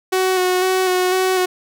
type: tone with vibrato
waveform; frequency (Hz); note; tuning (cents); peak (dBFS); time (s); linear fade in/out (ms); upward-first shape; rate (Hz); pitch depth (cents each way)
sawtooth; 370; F#4; 0; -11; 0.12-1.46; 10; square; 2; 19
effects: none